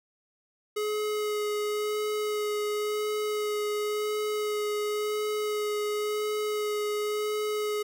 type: tone with vibrato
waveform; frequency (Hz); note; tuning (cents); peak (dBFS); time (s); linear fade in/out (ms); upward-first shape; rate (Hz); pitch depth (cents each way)
square; 421.3; G#4; +25; -28; 0.76-7.83; 10; sine; 0.94; 11
effects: none